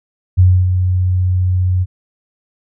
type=tone with ADSR envelope; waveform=sine; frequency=91.5 Hz; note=F#2; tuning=19 cents flat; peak=-4 dBFS; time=0.37-1.86 s; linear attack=25 ms; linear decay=270 ms; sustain=-7 dB; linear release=39 ms; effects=none